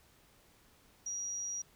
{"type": "tone", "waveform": "sine", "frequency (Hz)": 5750, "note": "F8", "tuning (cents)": 50, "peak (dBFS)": -36, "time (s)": [1.06, 1.62], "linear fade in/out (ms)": 5, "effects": ["pink hiss -65 dBFS RMS until 1.75 s"]}